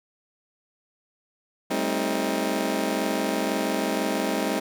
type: chord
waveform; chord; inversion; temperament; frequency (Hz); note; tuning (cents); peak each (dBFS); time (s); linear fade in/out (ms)
20% pulse; A half-diminished seventh; third; just; 198 / 220 / 264 / 316.8; G3 / A3 / C4 / Eb4; +18 / 0 / +16 / +31; -25 / -26 / -24 / -24; 1.7-4.6; 10
effects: none